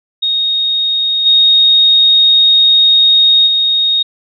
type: tone with level steps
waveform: sine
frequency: 3729 Hz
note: A#7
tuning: in tune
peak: -11 / -5 / -9 dBFS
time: 0.22-4.03 s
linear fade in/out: 10 ms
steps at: 1.25 / 3.46 s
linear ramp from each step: 20 ms
effects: none